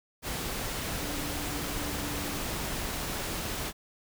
sine tone in noise, 291.5 Hz, D4, 13 cents flat, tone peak -40 dBFS, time 0.98-2.45 s, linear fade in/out 50 ms, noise pink, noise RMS -34 dBFS, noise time 0.22-3.73 s, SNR -9 dB, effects none

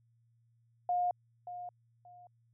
sine tone with echo, 713 Hz, F5, 36 cents sharp, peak -28 dBFS, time 0.89-1.11 s, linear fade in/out 2 ms, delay 580 ms, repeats 2, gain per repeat -12 dB, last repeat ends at 2.27 s, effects added 116 Hz sine -67 dBFS peak until 2.53 s

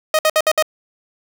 sawtooth tone bursts, 624 Hz, D#5, 5 cents sharp, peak -8 dBFS, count 5, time 0.14-0.625 s, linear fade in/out 2 ms, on 49 ms, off 60 ms, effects none

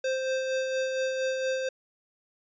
square tone with tremolo, 523.3 Hz, C5, in tune, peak -26 dBFS, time 0.04-1.69 s, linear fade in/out 5 ms, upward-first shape sine, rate 4.3 Hz, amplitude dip 35%, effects resampled to 16000 Hz

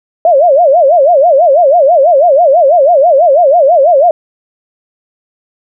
sine tone with vibrato, 617 Hz, D#5, 15 cents flat, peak -3 dBFS, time 0.25-4.11 s, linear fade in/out 2 ms, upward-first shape sine, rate 6.1 Hz, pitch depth 260 cents each way, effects none

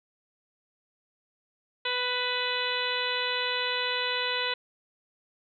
harmonic tone with a mistuned harmonic, 495.8 Hz, B4, 7 cents sharp, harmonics 1 / 2 / 3 / 4 / 5 / 6 / 7 / 8, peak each -35 / -35 / -35 / -35 / -35 / -35 / -35 / -35 dBFS, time 1.85-4.54 s, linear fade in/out 5 ms, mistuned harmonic 5, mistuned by +29 cents, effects none

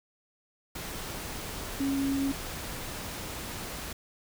sine tone in noise, 274.6 Hz, C#4, 16 cents flat, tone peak -26 dBFS, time 1.8-2.32 s, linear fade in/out 5 ms, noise pink, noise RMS -38 dBFS, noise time 0.75-3.93 s, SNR +9 dB, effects none

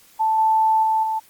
sine tone with level steps, 880 Hz, A5, in tune, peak -16 / -14 / -16 / -20 dBFS, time 0.19-1.2 s, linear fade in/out 20 ms, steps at 0.38 / 0.83 / 1.03 s, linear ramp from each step 5 ms, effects white hiss -52 dBFS RMS until 1.29 s + Opus 48 kbps

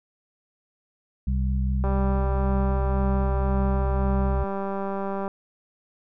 harmonic tone, 64.7 Hz, C2, 19 cents flat, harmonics 1 / 2 / 3, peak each -22 / -30 / -30 dBFS, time 1.27-4.44 s, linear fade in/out 5 ms
click train, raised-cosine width 1 ms, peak -17 dBFS, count 675, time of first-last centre 1.84-5.279 s, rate 196 Hz
effects none

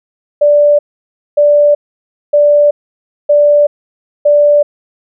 sine tone bursts, 586 Hz, D5, 4 cents flat, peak -4 dBFS, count 5, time 0.41-4.63 s, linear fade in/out 10 ms, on 380 ms, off 580 ms, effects none

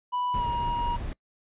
triangle tone with pitch glide, 987.8 to 951.9 Hz, B5 to A#5, 0 to +36 cents, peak -24 dBFS, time 0.12-0.97 s, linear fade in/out 20 ms, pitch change -64 cents, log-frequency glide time 0.36-0.47 s
brown noise, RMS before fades -33 dBFS, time 0.34-1.13 s, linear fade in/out 0 ms
effects noise-tail reverb RT60 0.1 s tail -24 dB re dry + resampled to 8000 Hz

